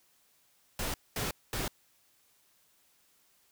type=noise bursts; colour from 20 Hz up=pink; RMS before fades=-34 dBFS; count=3; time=0.79-1.68 s; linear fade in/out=2 ms; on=150 ms; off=220 ms; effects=white hiss -68 dBFS RMS until 3.51 s